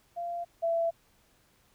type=tone pair in turn; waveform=sine; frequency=690 / 668.8 Hz; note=F5 / E5; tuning=-21 / +25 cents; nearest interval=minor second; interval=54 cents; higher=first; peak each=-32 / -25 dBFS; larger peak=second; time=0.16-0.45 / 0.62-0.91 s; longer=neither; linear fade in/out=20 ms; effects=pink hiss -66 dBFS RMS until 1.74 s